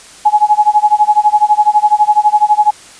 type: tone with tremolo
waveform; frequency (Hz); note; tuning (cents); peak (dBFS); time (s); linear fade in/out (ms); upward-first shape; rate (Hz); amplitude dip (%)
sine; 842; G#5; +24; -3; 0.25-2.71; 10; sine; 12; 95
effects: white hiss -37 dBFS RMS until 2.99 s + resampled to 22050 Hz